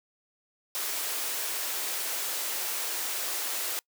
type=high-pass noise; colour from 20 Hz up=white; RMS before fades=-32 dBFS; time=0.75-3.79 s; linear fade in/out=0 ms; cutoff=340 Hz; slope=24 dB/octave; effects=noise-tail reverb RT60 0.1 s tail -26 dB re dry